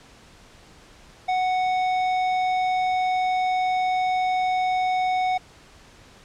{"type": "tone with tanh clipping", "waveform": "sine", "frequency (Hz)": 740, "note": "F#5", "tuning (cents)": 0, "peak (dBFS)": -22, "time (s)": [1.28, 5.38], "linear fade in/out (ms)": 10, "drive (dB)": 12, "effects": ["pink hiss -50 dBFS RMS until 6.24 s", "low-pass 7000 Hz 12 dB/octave"]}